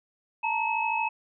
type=tone cluster; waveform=sine; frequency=880 / 933 / 2578 Hz; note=A5 / A#5 / E7; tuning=0 / +1 / -39 cents; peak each=-29 dBFS; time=0.43-1.09 s; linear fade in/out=10 ms; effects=none